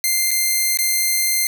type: tone with dropouts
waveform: 5% pulse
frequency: 2093 Hz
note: C7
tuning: in tune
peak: -6 dBFS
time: 0.04-1.47 s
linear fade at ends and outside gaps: 1 ms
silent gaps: 0.308-0.313 / 0.773-0.788 s
effects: none